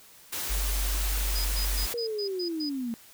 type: noise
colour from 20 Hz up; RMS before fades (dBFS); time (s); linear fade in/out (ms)
white; -33; 0.32-1.94; 10
type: tone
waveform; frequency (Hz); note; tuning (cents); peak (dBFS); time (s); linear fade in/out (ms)
sine; 48.3; G1; -25; -26; 0.49-1.87; 20
type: tone bursts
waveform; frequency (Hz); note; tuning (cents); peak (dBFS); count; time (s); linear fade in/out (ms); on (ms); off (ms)
sine; 4978; D#8; 0; -32; 7; 1.35-2.696; 10; 98; 110
type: linear sweep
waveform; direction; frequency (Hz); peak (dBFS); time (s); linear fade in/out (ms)
sine; down; 479.9 to 222.5; -29; 1.94-2.94; 0
effects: white hiss -53 dBFS RMS until 3.13 s